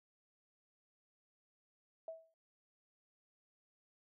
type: tone with exponential decay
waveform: sine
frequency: 650 Hz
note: E5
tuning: 24 cents flat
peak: -40 dBFS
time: 2.08-2.34 s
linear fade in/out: 2 ms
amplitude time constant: 55 ms
effects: none